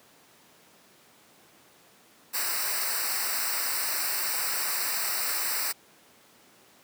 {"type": "noise with comb filter", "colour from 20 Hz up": "white", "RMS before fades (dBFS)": -29, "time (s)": [2.33, 5.73], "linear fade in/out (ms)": 20, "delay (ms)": 0.3, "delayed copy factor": -0.95, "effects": ["pink hiss -57 dBFS RMS until 6.83 s", "high-pass 200 Hz 12 dB/octave"]}